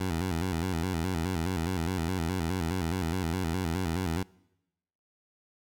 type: tone with vibrato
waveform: 15% pulse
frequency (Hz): 87.31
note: F2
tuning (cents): 0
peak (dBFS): -22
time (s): 0-4.23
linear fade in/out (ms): 5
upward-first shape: square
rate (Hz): 4.8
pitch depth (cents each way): 110
effects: noise-tail reverb RT60 0.9 s tail -24 dB re dry